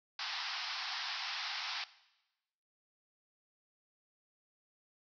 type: band-pass noise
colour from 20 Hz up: white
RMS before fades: -40 dBFS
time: 0.19-1.84 s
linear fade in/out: 2 ms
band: 720 to 5400 Hz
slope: 96 dB/octave
effects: noise-tail reverb RT60 1.0 s tail -18 dB re dry